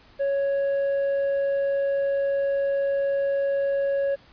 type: tone with tanh clipping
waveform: sine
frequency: 555 Hz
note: C#5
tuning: 2 cents sharp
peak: -22 dBFS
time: 0.19-4.16 s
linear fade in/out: 20 ms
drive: 4 dB
effects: pink hiss -54 dBFS RMS until 4.32 s + resampled to 11025 Hz